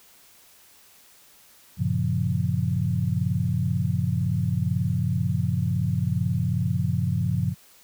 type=chord; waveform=sine; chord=G half-diminished seventh; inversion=none; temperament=equal with one note detuned; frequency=95.87 / 116.54 / 138.59 / 174.61 Hz; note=G2 / Bb2 / Db3 / F3; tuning=-38 / 0 / 0 / 0 cents; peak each=-27 dBFS; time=1.77-7.55 s; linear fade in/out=50 ms; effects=white hiss -54 dBFS RMS until 7.83 s